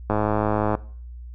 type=click train; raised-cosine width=1 ms; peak=-8 dBFS; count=70; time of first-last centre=0.1-0.751 s; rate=106 Hz; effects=noise-tail reverb RT60 0.5 s tail -20 dB re dry + added 60 Hz sine -35 dBFS peak until 1.34 s